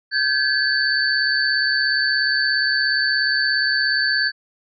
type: tone cluster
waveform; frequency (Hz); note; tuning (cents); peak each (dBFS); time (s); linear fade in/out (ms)
sine; 1562 / 1699 / 4511; G6 / G#6 / C#8; -7 / +39 / +29; -21; 0.11-4.32; 50
effects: none